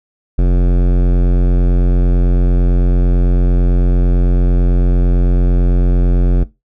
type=tone with hard clipping; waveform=sine; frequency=44.49 Hz; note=F1; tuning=33 cents sharp; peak=-10 dBFS; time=0.38-6.44 s; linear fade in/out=10 ms; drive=17 dB; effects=noise-tail reverb RT60 0.2 s tail -17 dB re dry